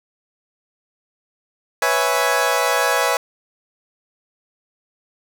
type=chord; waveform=20% pulse; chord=C# minor seventh; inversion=third; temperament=equal; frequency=493.9 / 554.4 / 659.3 / 830.6 Hz; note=B4 / C#5 / E5 / G#5; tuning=0 / 0 / 0 / 0 cents; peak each=-17 dBFS; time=1.82-3.17 s; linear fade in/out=2 ms; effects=none